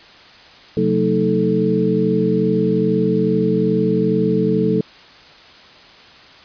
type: tone cluster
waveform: sine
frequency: 128.3 / 179.9 / 222.3 / 315.5 / 436.4 Hz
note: C3 / F#3 / A3 / D#4 / A4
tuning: -34 / -48 / +18 / +24 / -14 cents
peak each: -25 / -19 / -21 / -22 / -18 dBFS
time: 0.77-4.81 s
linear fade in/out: 2 ms
effects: white hiss -43 dBFS RMS until 6.44 s + resampled to 11025 Hz